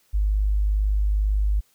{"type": "tone", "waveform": "sine", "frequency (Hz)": 51.1, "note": "G#1", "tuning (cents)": -27, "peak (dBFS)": -18, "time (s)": [0.13, 1.61], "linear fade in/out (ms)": 20, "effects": ["white hiss -63 dBFS RMS until 1.74 s"]}